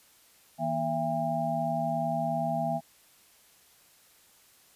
sine tone cluster, 161.2 / 238.4 / 672 / 803 Hz, E3 / A#3 / E5 / G5, -38 / +39 / +33 / +41 cents, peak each -34 / -35 / -30 / -32 dBFS, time 0.58-2.81 s, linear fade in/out 50 ms, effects white hiss -60 dBFS RMS until 4.75 s + resampled to 32000 Hz

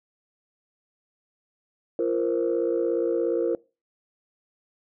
sine chord, F suspended fourth, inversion none, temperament equal with one note detuned, 343 / 466.2 / 523.3 Hz, F4 / Bb4 / C5, -31 / 0 / 0 cents, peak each -25 / -24 / -28 dBFS, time 1.99-3.55 s, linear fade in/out 2 ms, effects noise-tail reverb RT60 0.3 s tail -23 dB re dry + tanh soft clip ceiling -15 dBFS

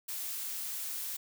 blue noise, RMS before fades -38 dBFS, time 0.08-1.17 s, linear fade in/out 10 ms, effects none

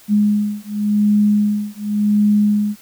sine beating tone pair, 207.7 / 208.6 Hz, G#3 / G#3, 0 / +8 cents, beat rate 0.9 Hz, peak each -16 dBFS, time 0.08-2.76 s, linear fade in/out 50 ms, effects white hiss -46 dBFS RMS until 2.81 s

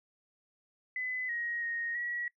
sine tone with pitch steps, 2012 / 1886 / 1866 / 1922 Hz, B6 / A#6 / A#6 / B6, +32 / +20 / +1 / -48 cents, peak -33 dBFS, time 0.96-2.28 s, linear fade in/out 2 ms, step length 330 ms, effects noise-tail reverb RT60 0.1 s tail -22 dB re dry

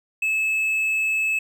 triangle tone, 2600 Hz, E7, 24 cents flat, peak -18 dBFS, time 0.22-1.39 s, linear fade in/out 5 ms, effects none

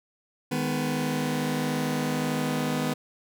sawtooth chord, G# minor, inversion second, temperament just, 155.74 / 207.7 / 249.2 Hz, D#3 / G#3 / B3, +2 / 0 / +16 cents, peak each -26 / -29 / -24 dBFS, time 0.51-2.94 s, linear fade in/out 10 ms, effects none

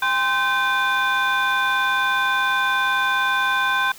sine tone cluster, 803 / 1038 / 1542 / 2420 / 3539 Hz, G5 / C6 / G6 / D#7 / A7, +41 / -14 / -29 / -49 / +9 cents, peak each -27 / -21 / -19 / -28 / -27 dBFS, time 0.02-3.92 s, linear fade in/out 5 ms, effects tanh soft clip ceiling -12 dBFS + white hiss -43 dBFS RMS until 3.98 s

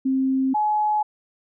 sine tone pair in turn, 264.7 / 847.4 Hz, C4 / G#5, +20 / +35 cents, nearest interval octave + minor sixth, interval 2015 cents, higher second, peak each -18 dBFS, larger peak neither, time 0.05-0.54 / 0.54-1.03 s, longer neither, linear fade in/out 10 ms, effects none

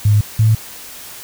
sine tone pair in turn, 104.5 / 110.2 Hz, G#2 / A2, +11 / +3 cents, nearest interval minor second, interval 92 cents, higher second, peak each -8 dBFS, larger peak neither, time 0.05-0.21 / 0.39-0.55 s, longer neither, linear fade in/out 5 ms, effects white hiss -34 dBFS RMS until 1.23 s

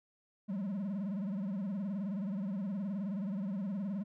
triangle tone with vibrato, 196 Hz, G3, in tune, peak -32 dBFS, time 0.48-4.04 s, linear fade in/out 20 ms, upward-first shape sine, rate 19 Hz, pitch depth 150 cents each way, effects none

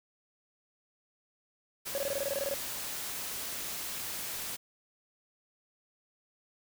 white noise, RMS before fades -38 dBFS, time 1.85-4.57 s, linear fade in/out 20 ms
triangle tone bursts, 557 Hz, C#5, 8 cents sharp, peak -28 dBFS, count 12, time 1.95-2.54 s, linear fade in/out 0 ms, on 29 ms, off 22 ms
effects none

